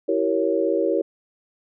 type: chord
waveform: sine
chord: E diminished seventh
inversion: none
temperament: equal with one note detuned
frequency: 329.6 / 385.7 / 466.2 / 554.4 Hz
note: E4 / G4 / Bb4 / Db5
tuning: 0 / -28 / 0 / 0 cents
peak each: -24 dBFS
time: 0.08-1.02 s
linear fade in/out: 10 ms
effects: none